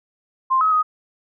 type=tone with pitch steps; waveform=sine; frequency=1049 / 1275 / 1251 Hz; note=C6 / D#6 / D#6; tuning=+4 / +42 / +9 cents; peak=-14 dBFS; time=0.5-0.83 s; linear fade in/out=20 ms; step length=110 ms; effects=none